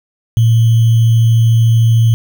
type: tone with sample-and-hold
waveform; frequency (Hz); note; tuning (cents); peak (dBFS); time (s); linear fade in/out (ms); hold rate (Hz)
sine; 114.2; A#2; -35; -6; 0.37-2.14; 0; 3150
effects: none